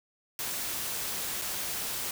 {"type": "noise with dropouts", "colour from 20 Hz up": "white", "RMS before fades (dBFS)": -34, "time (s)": [0.39, 2.11], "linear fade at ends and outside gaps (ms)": 1, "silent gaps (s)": [1.415, 1.419], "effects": []}